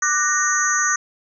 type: tone cluster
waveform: sine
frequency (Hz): 1186 / 1488 / 1854 / 6050 / 6590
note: D6 / F#6 / A#6 / F#8 / G#8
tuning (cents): +17 / +9 / -10 / +38 / -14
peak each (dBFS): -23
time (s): 0.02-0.96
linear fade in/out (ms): 5
effects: none